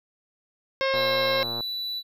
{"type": "harmonic tone", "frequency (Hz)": 536, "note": "C5", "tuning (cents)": 42, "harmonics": [1, 2, 3, 4, 5, 6, 7, 8, 9, 10], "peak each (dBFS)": [-24, -30, -32, -31, -37, -39, -36, -41, -43, -38], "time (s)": [0.81, 1.43], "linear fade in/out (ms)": 0}
{"type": "tone", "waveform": "triangle", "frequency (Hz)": 3959, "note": "B7", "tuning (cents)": 3, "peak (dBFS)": -27, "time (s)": [0.93, 2.03], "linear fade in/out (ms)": 50}
{"type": "click train", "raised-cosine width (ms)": 1, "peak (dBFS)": -22, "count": 79, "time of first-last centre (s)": [0.94, 1.607], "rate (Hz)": 117}
{"effects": []}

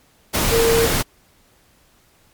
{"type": "tone in noise", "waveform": "sine", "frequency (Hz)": 459, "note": "A#4", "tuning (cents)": -27, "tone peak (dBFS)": -14, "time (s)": [0.51, 0.87], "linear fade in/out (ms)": 20, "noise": "pink", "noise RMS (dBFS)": -19, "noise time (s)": [0.33, 1.03], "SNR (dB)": 2, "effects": ["pink hiss -56 dBFS RMS until 2.33 s", "MP3 96 kbps"]}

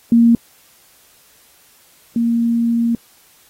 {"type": "tone pair in turn", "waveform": "sine", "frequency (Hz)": [233.1, 233.1], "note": ["A#3", "A#3"], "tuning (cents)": [0, 0], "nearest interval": "unison", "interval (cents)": 0, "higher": "neither", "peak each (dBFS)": [-7, -13], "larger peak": "first", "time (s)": [[0.12, 0.35], [2.16, 2.95]], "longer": "second", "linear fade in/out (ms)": 2, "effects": ["white hiss -51 dBFS RMS until 3.49 s", "AAC 48 kbps"]}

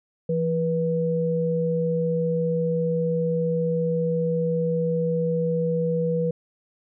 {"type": "tone pair together", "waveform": "sine", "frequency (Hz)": [167.31, 487.1], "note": ["E3", "B4"], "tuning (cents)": [26, -24], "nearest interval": "octave + perfect fifth", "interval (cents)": 1850, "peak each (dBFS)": [-24, -23], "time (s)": [0.29, 6.31], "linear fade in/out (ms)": 5, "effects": []}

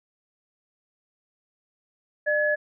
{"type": "tone pair together", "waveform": "sine", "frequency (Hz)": [601, 1699.9], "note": ["D5", "G#6"], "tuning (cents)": [40, 40], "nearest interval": "octave + tritone", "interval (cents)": 1800, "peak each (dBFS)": -23, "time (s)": [2.26, 2.56], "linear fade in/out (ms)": 20, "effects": []}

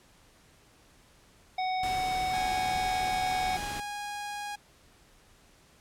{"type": "harmonic tone", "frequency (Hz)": 745, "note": "F#5", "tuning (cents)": 12, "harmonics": [1, 3, 5, 7], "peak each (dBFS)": [-28, -38, -42, -45], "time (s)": [1.58, 3.57], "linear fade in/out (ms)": 5}
{"type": "noise", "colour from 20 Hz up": "pink", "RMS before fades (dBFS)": -39, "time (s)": [1.83, 3.8], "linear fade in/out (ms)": 2}
{"type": "tone", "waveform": "sawtooth", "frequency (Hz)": 823, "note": "G#5", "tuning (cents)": -16, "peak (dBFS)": -31, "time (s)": [2.33, 4.56], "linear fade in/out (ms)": 10}
{"effects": ["pink hiss -60 dBFS RMS until 5.8 s", "low-pass 11000 Hz 12 dB/octave"]}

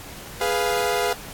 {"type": "chord", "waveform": "sawtooth", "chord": "F diminished", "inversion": "first", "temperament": "equal", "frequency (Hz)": [415.3, 493.9, 698.5], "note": ["Ab4", "Cb5", "F5"], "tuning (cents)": [0, 0, 0], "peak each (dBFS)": -21, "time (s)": [0.41, 1.13], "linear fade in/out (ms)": 2, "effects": ["pink hiss -39 dBFS RMS until 1.33 s", "AAC 64 kbps"]}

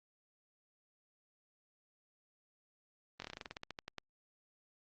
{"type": "slowing click train", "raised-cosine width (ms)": 0.2, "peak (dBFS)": -25, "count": 16, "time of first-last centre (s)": [3.2, 3.983], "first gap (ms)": 21, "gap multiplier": 1.12, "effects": ["low-pass 5000 Hz 12 dB/octave", "Opus 32 kbps"]}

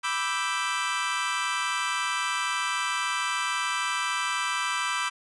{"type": "chord", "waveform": "25% pulse", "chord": "E minor seventh", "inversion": "second", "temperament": "equal", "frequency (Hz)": [987.8, 1174.7, 1318.5, 1568], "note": ["B5", "D6", "E6", "G6"], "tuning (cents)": [0, 0, 0, 0], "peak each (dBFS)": -28, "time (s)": [0.03, 5.1], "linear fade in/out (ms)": 20, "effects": ["resampled to 22050 Hz"]}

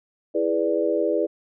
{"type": "chord", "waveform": "sine", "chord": "E dominant seventh", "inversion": "none", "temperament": "equal", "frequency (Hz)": [329.6, 415.3, 493.9, 587.3], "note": ["E4", "G#4", "B4", "D5"], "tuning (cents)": [0, 0, 0, 0], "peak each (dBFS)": -25, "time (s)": [0.34, 1.27], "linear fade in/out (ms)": 20, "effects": []}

